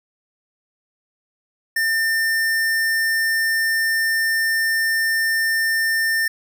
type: tone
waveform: square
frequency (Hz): 1800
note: A6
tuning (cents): +39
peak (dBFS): -18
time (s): 1.76-6.28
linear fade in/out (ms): 5
effects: none